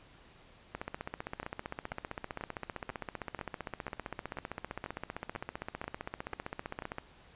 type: two click trains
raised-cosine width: 0.5 ms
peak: -24 / -22 dBFS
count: 12 / 97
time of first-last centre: 1.43-6.822 / 0.75-6.984 s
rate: 2.04 / 15.4 Hz
effects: pink hiss -59 dBFS RMS until 7.35 s + resampled to 8000 Hz